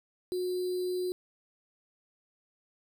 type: tone with sample-and-hold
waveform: sine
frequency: 363.2 Hz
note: F#4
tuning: 32 cents flat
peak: -29 dBFS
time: 0.32-1.12 s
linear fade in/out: 0 ms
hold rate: 4410 Hz
effects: none